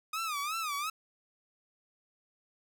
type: tone with vibrato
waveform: sawtooth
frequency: 1233 Hz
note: D#6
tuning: 16 cents flat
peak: -29 dBFS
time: 0.13-0.9 s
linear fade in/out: 5 ms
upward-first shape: sine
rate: 2.8 Hz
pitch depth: 150 cents each way
effects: none